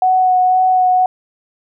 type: tone with vibrato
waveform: sine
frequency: 740 Hz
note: F#5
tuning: in tune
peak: -9 dBFS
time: 0.02-1.06 s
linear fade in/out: 2 ms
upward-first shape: sine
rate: 2 Hz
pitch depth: 13 cents each way
effects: none